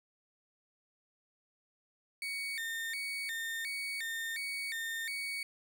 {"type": "tone with vibrato", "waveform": "35% pulse", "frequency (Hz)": 2019, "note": "B6", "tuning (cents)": 38, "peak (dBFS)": -34, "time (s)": [2.22, 5.43], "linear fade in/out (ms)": 2, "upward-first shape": "square", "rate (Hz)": 1.4, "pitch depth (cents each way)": 180, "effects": []}